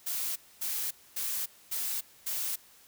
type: noise bursts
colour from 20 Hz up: blue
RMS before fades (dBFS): -33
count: 5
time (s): 0.06-2.56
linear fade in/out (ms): 10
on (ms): 300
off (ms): 250
effects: white hiss -58 dBFS RMS until 2.87 s